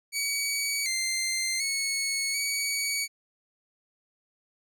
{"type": "tone with pitch steps", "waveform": "15% pulse", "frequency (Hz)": [2265, 2087, 2202, 2258], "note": ["C#7", "C7", "C#7", "C#7"], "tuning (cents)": [37, -5, -12, 31], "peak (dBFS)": -20, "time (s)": [0.12, 3.08], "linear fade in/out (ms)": 50, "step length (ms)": 740, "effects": []}